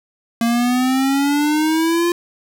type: exponential sweep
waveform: square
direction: up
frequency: 230 to 349.2 Hz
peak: -15 dBFS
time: 0.41-2.12 s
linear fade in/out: 2 ms
effects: none